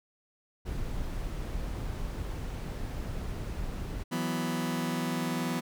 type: noise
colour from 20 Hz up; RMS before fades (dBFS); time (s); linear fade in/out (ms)
brown; -35; 0.65-4.04; 20
type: chord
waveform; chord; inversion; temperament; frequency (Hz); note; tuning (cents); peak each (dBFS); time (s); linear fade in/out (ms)
sawtooth; E suspended second; none; just; 164.81 / 185.42 / 247.2; E3 / F#3 / B3; 0 / +4 / +2; -30 / -32 / -28; 4.11-5.61; 20
effects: none